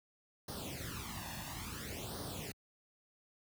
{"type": "noise with flanger", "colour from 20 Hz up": "pink", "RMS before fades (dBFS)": -43, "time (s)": [0.48, 2.52], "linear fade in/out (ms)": 5, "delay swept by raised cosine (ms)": [0.2, 1.14], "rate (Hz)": 0.58, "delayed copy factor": 0.8, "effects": ["high-pass 60 Hz 12 dB/octave"]}